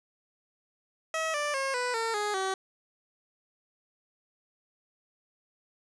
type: tone with pitch steps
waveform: 15% pulse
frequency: 642 / 588.7 / 539.9 / 495 / 454 / 416.3 / 381.7 Hz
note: E5 / D5 / C#5 / B4 / A#4 / G#4 / G4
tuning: -46 / +4 / -46 / +4 / -46 / +4 / -46 cents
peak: -22 dBFS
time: 1.14-2.54 s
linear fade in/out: 2 ms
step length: 200 ms
effects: resampled to 22050 Hz + 10-bit